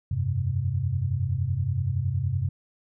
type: chord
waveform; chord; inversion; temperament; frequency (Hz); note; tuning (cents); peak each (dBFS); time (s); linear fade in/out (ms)
sine; F suspended second; none; equal; 87.31 / 98 / 130.81; F2 / G2 / C3; 0 / 0 / 0; -30 / -27 / -27; 0.11-2.49; 5
effects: none